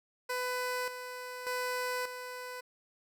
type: tone with tremolo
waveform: 15% pulse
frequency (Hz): 500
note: B4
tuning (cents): +21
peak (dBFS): -26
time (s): 0.29-2.61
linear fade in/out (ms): 10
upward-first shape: square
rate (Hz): 0.85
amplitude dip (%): 60
effects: none